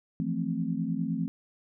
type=chord; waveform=sine; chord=F major seventh; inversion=third; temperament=equal; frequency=164.81 / 174.61 / 220 / 261.6 Hz; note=E3 / F3 / A3 / C4; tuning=0 / 0 / 0 / 0 cents; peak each=-33 dBFS; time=0.2-1.28 s; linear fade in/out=0 ms; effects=none